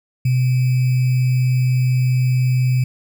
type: tone with sample-and-hold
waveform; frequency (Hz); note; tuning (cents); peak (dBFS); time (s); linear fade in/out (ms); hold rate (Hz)
sine; 127.2; C3; -48; -13; 0.25-2.84; 5; 2450
effects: none